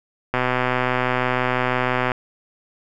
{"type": "click train", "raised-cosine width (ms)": 0.5, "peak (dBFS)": -5, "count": 225, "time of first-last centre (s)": [0.34, 2.118], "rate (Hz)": 126, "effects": []}